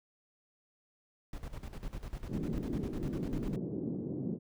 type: noise with tremolo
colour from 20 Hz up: brown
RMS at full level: -39 dBFS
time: 1.33-3.56 s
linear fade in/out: 2 ms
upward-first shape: square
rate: 10 Hz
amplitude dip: 75%
type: band-pass noise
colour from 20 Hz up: pink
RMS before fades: -37 dBFS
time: 2.27-4.39 s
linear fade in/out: 50 ms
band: 140 to 370 Hz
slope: 24 dB/octave
effects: none